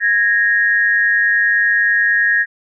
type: tone pair together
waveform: sine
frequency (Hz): 1653.5 / 1863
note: G#6 / A#6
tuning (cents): -8 / -2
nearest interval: major second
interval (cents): 206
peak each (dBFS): -14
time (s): 0-2.46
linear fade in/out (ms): 50
effects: none